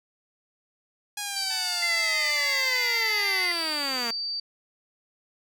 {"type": "linear sweep", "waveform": "5% pulse", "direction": "down", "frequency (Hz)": [830, 226], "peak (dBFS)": -18, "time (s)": [1.17, 4.11], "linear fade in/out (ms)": 5}
{"type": "tone", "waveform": "sine", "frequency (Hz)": 4631, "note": "D8", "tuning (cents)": -25, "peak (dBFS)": -28, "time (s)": [1.36, 4.4], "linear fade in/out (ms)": 5}
{"type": "tone with pitch glide", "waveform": "10% pulse", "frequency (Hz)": [880, 892.8], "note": ["A5", "A5"], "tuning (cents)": [0, 25], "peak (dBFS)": -28, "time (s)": [1.5, 3.46], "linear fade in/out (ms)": 5, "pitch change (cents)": 25, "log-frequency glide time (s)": [1.79, 3.32]}
{"type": "tone with vibrato", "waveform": "sine", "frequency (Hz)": 2050, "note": "C7", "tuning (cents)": -36, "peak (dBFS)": -25, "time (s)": [1.82, 3.52], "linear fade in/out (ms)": 5, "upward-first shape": "sine", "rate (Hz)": 6.3, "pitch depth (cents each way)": 25}
{"effects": []}